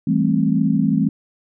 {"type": "chord", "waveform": "sine", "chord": "A minor seventh", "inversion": "second", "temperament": "just", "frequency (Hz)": [165, 198, 220, 264], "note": ["E3", "G3", "A3", "C4"], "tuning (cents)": [2, 18, 0, 16], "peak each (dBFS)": -20, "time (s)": [0.07, 1.09], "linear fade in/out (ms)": 5, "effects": []}